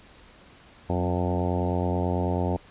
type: harmonic tone with a mistuned harmonic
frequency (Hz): 89.2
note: F2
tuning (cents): +37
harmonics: 1 / 2 / 3 / 4 / 5 / 6 / 7 / 8 / 9 / 10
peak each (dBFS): -27 / -30 / -32 / -33 / -34 / -35 / -35 / -36 / -37 / -37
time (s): 0.89-2.57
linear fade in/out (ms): 10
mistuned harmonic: 2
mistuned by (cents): +32
effects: pink hiss -52 dBFS RMS until 2.7 s + resampled to 8000 Hz